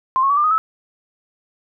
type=tone with pitch steps; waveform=sine; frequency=1046.5 / 1093.5 / 1142.5 / 1193.8 / 1247.4 / 1303.4 Hz; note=C6 / C#6 / D6 / D6 / D#6 / E6; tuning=0 / -24 / -48 / +28 / +4 / -20 cents; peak=-13 dBFS; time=0.16-0.58 s; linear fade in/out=0 ms; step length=70 ms; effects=none